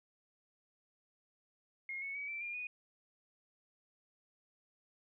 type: tone with pitch steps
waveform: sine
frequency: 2146 / 2208 / 2271 / 2336 / 2403 / 2472 Hz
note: C7 / C#7 / C#7 / D7 / D7 / D#7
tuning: +43 / -7 / +41 / -10 / +39 / -12 cents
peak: -39 dBFS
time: 1.89-2.67 s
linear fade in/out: 2 ms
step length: 130 ms
effects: none